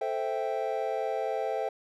triangle chord, A minor seventh, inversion none, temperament equal, 440 / 523.3 / 659.3 / 784 Hz, A4 / C5 / E5 / G5, 0 / 0 / 0 / 0 cents, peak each -32 dBFS, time 0.01-1.69 s, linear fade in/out 5 ms, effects none

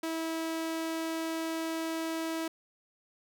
sawtooth tone, 325 Hz, E4, 24 cents flat, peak -28 dBFS, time 0.03-2.48 s, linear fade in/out 5 ms, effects none

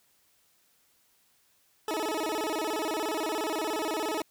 20% pulse tone with vibrato, 370 Hz, F#4, in tune, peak -24 dBFS, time 1.88-4.22 s, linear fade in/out 2 ms, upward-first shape square, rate 17 Hz, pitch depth 270 cents each way, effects white hiss -67 dBFS RMS until 4.3 s

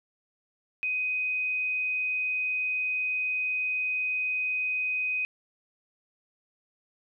sine tone, 2506 Hz, D#7, 12 cents sharp, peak -26 dBFS, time 0.83-5.25 s, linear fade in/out 0 ms, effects none

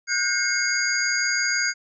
sine tone cluster, 1454 / 1580 / 2160 / 4794 / 6630 Hz, F#6 / G6 / C#7 / D8 / G#8, -31 / +13 / -45 / +35 / -4 cents, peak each -27 dBFS, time 0.07-1.74 s, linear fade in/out 50 ms, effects none

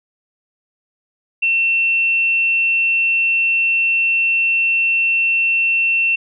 sine tone, 2700 Hz, E7, 41 cents sharp, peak -13 dBFS, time 1.42-6.16 s, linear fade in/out 10 ms, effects none

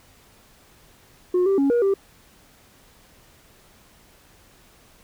sine tone with pitch steps, 360.7 / 390.6 / 277.3 / 477.1 / 392.4 Hz, F#4 / G4 / C#4 / A#4 / G4, -44 / -6 / +1 / +40 / +2 cents, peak -14 dBFS, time 1.34-1.94 s, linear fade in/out 5 ms, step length 120 ms, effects tanh soft clip ceiling -15 dBFS + pink hiss -54 dBFS RMS until 5.03 s

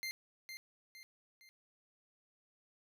25% pulse tone with echo, 2093 Hz, C7, in tune, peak -35 dBFS, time 0.03-0.11 s, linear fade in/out 0 ms, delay 460 ms, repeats 3, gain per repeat -7 dB, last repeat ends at 1.49 s, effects none

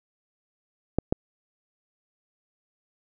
clicks, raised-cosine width 2 ms, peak -8 dBFS, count 2, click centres 0.986 / 1.125 s, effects none

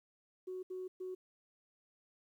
sine tone bursts at uneven times, 370.3 Hz, F#4, 1 cent sharp, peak -39 dBFS, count 3, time 0.47-0.63 / 0.7-0.88 / 1-1.15 s, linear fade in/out 10 ms, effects tanh soft clip ceiling -35 dBFS + 12-bit

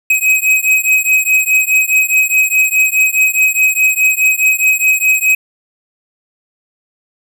square beating tone pair, 2531 / 2535.8 Hz, D#7 / D#7, +29 / +32 cents, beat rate 4.8 Hz, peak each -13 dBFS, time 0.1-5.35 s, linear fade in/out 5 ms, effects none

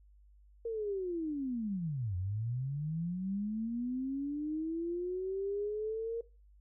sine linear two-way sweep, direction down then up, 466.2 to 87.31 to 466.2 Hz, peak -33 dBFS, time 0.65-6.21 s, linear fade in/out 5 ms, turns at 2.16 s, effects noise-tail reverb RT60 0.3 s tail -19 dB re dry + added 50 Hz sine -58 dBFS peak until 6.6 s

